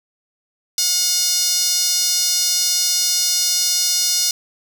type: tone with high-pass filter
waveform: sawtooth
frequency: 721 Hz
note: F#5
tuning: 45 cents flat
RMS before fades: -18 dBFS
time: 0.78-4.31 s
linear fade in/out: 2 ms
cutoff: 5200 Hz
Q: 3.1
effects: none